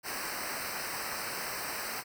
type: noise with comb filter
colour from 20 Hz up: pink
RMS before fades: -37 dBFS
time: 0.03-2.04 s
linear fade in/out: 50 ms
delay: 0.29 ms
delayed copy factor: -0.95
effects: none